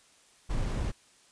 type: noise with sample-and-hold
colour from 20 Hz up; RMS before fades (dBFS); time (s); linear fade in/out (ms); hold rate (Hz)
brown; -30; 0.49-0.92; 20; 8820
effects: white hiss -61 dBFS RMS until 1.31 s + resampled to 22050 Hz